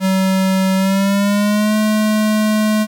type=tone with pitch glide; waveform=square; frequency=189.9 to 214.4 Hz; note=F#3 to A3; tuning=+45 to -45 cents; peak=-13 dBFS; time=0-2.87 s; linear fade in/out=50 ms; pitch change=+210 cents; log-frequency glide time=0.76-1.76 s; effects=8-bit